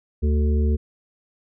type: harmonic tone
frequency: 74.3 Hz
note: D2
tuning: 21 cents sharp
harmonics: 1 / 3 / 5 / 6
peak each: -17 / -27 / -31 / -33 dBFS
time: 0.22-0.77 s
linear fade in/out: 20 ms
effects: none